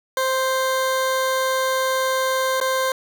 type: tone with dropouts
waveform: 20% pulse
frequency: 523.3 Hz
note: C5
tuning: in tune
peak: -14 dBFS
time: 0.17-2.92 s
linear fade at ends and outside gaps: 2 ms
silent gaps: 2.602-2.612 s
effects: none